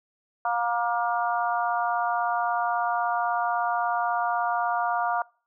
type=harmonic tone; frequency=236.3 Hz; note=A#3; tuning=24 cents sharp; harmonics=3 / 4 / 5 / 6; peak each=-26 / -28 / -30 / -32 dBFS; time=0.45-5.22 s; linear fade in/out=2 ms; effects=noise-tail reverb RT60 0.4 s tail -24 dB re dry